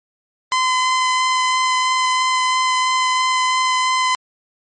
sawtooth tone with vibrato, 1024 Hz, C6, 38 cents flat, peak -11 dBFS, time 0.52-4.15 s, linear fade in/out 0 ms, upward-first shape sine, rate 3 Hz, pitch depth 8 cents each way, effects MP3 32 kbps

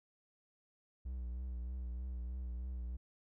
triangle tone with vibrato, 61.74 Hz, B1, in tune, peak -37 dBFS, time 1.05-2.97 s, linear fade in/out 10 ms, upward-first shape triangle, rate 3.2 Hz, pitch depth 65 cents each way, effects none

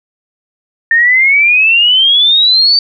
sine exponential sweep, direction up, 1804 to 4615 Hz, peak -5 dBFS, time 0.91-2.79 s, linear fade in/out 2 ms, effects none

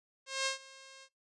5% pulse tone with ADSR envelope, 535 Hz, C5, 38 cents sharp, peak -18 dBFS, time 0.26-1.09 s, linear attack 200 ms, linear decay 120 ms, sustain -22 dB, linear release 61 ms, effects noise-tail reverb RT60 0.2 s tail -25 dB re dry + resampled to 24000 Hz

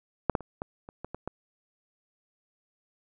clicks, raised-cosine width 1 ms, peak -8 / -10 / -28 / -19 / -29 / -23 / -22 / -19 dBFS, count 8, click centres 0.297 / 0.352 / 0.407 / 0.619 / 0.889 / 1.046 / 1.146 / 1.276 s, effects none

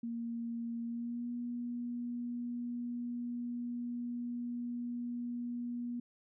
sine tone with pitch glide, 233.1 to 240.8 Hz, A#3 to B3, 0 to -44 cents, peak -36 dBFS, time 0.03-6 s, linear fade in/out 5 ms, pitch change +56 cents, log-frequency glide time 0.84-1.3 s, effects none

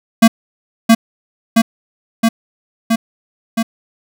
square tone with echo, 227.2 Hz, A#3, 44 cents flat, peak -3 dBFS, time 0.22-0.28 s, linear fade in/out 10 ms, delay 670 ms, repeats 5, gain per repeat -2 dB, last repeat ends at 3.63 s, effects none

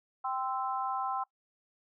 sine chord, C major, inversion second, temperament equal with one note detuned, 784 / 1038.7 / 1318.5 Hz, G5 / C6 / E6, 0 / -13 / 0 cents, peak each -34 / -35 / -37 dBFS, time 0.24-1.24 s, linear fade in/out 10 ms, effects noise-tail reverb RT60 0.1 s tail -22 dB re dry

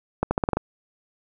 accelerating click train, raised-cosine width 1 ms, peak -7 dBFS, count 7, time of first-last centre 0.23-0.57 s, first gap 80 ms, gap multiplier 0.86, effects none

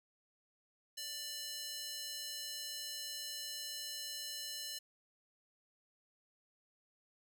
square tone with high-pass filter, 591 Hz, D5, 11 cents sharp, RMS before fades -44 dBFS, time 0.97-4.79 s, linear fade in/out 10 ms, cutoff 3900 Hz, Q 1.4, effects none

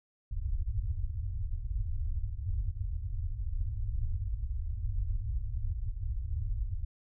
pink low-pass noise, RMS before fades -33 dBFS, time 0.31-6.85 s, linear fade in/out 10 ms, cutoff 110 Hz, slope 96 dB/octave, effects none

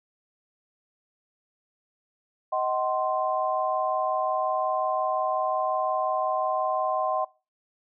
sine chord, C diminished, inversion first, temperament just, 627.9 / 753.5 / 1046.5 Hz, Eb5 / Gb5 / C6, +16 / +31 / 0 cents, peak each -28 dBFS, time 2.52-7.25 s, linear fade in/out 10 ms, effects noise-tail reverb RT60 0.3 s tail -22 dB re dry

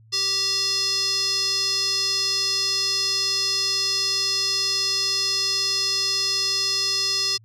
square tone with band-pass filter, 390.6 Hz, G4, 6 cents flat, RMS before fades -23 dBFS, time 0.12-7.38 s, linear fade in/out 20 ms, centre 4900 Hz, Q 8.5, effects added 111 Hz sine -49 dBFS peak until 7.44 s

